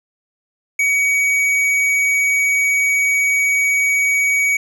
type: tone with tanh clipping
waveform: sine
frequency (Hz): 2258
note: C#7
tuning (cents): +31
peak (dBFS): -15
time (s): 0.79-4.57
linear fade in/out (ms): 5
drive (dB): 11
effects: none